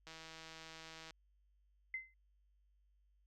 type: click train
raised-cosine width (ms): 0.2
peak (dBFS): -35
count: 168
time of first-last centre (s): 0.07-1.107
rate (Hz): 161
type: tone with exponential decay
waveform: sine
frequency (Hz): 2062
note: C7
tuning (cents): -26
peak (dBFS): -36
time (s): 1.94-2.14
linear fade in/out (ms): 2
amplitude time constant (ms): 43
effects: added 50 Hz sine -70 dBFS peak until 3.26 s